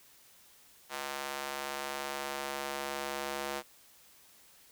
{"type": "tone with high-pass filter sweep", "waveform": "square", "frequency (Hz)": 69.8, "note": "C#2", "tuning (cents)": 13, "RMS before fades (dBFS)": -38, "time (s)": [0.89, 3.63], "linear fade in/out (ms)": 50, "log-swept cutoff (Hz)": [810, 520], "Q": 0.84, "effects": ["white hiss -60 dBFS RMS until 4.71 s"]}